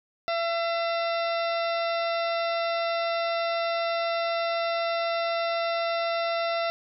harmonic tone with a mistuned harmonic, 674 Hz, E5, 38 cents sharp, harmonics 1 / 2 / 3 / 4 / 5 / 6 / 7 / 8, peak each -26 / -32 / -36 / -38 / -40 / -42 / -43 / -44 dBFS, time 0.28-6.7 s, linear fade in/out 0 ms, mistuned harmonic 5, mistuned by +120 cents, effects none

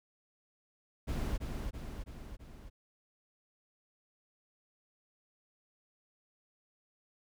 brown noise with echo, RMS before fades -34 dBFS, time 1.07-1.38 s, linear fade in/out 20 ms, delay 330 ms, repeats 4, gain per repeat -4 dB, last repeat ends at 2.7 s, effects none

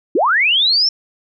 sine linear sweep, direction up, 267.5 to 5480 Hz, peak -11 dBFS, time 0.15-0.89 s, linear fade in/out 5 ms, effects none

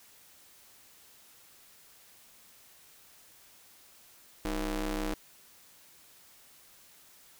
sawtooth ring-modulated tone, 170 Hz, F3, 46 cents flat, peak -24 dBFS, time 4.45-5.14 s, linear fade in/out 0 ms, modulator 137 Hz, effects white hiss -58 dBFS RMS until 7.39 s

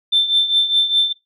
sine tone with tremolo, 3554 Hz, A7, 17 cents sharp, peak -9 dBFS, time 0.12-1.13 s, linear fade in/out 10 ms, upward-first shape triangle, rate 4.9 Hz, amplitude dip 80%, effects noise-tail reverb RT60 0.2 s tail -20 dB re dry + tanh soft clip ceiling -6 dBFS

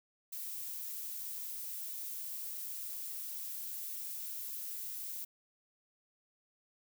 violet noise, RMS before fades -42 dBFS, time 0.32-5.25 s, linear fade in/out 10 ms, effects none

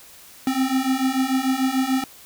square beating tone pair, 258.6 / 265.4 Hz, C4 / C4, -20 / +25 cents, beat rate 6.8 Hz, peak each -24 / -22 dBFS, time 0.47-2.04 s, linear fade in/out 2 ms, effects white hiss -46 dBFS RMS until 2.25 s

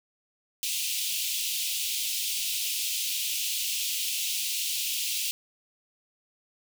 pink high-pass noise, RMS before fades -30 dBFS, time 0.63-5.31 s, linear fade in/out 0 ms, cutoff 2600 Hz, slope 48 dB/octave, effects none

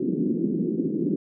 white band-pass noise, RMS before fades -25 dBFS, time 0-1.16 s, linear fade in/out 5 ms, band 170 to 360 Hz, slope 48 dB/octave, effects none

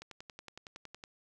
click train, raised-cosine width 0.2 ms, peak -29 dBFS, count 12, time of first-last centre 0.02-1.039 s, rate 10.8 Hz, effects none

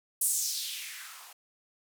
violet noise with band-pass filter sweep, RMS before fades -34 dBFS, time 0.21-1.33 s, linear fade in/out 5 ms, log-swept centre 10000 to 770 Hz, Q 2.7, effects none

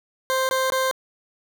20% pulse tone bursts, 523.3 Hz, C5, in tune, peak -15 dBFS, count 3, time 0.3-0.912 s, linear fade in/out 0 ms, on 190 ms, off 21 ms, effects none

